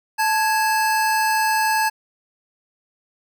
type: tone pair together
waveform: square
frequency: 875.2 / 1661.2 Hz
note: A5 / G#6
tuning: -9 / 0 cents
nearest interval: major seventh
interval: 1109 cents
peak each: -19 / -23 dBFS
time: 0.18-1.9 s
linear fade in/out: 20 ms
effects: none